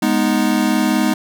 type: chord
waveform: square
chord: G# minor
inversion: none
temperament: equal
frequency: 207.7 / 246.9 / 311.1 Hz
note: G#3 / B3 / D#4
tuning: 0 / 0 / 0 cents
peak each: -19 dBFS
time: 0.02-1.14 s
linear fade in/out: 5 ms
effects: none